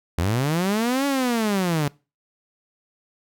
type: linear two-way sweep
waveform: sawtooth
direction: up then down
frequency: 77.78 to 284.4 to 139.6 Hz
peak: -16 dBFS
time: 0.18-1.88 s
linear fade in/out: 0 ms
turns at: 1.06 s
effects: noise-tail reverb RT60 0.3 s tail -23 dB re dry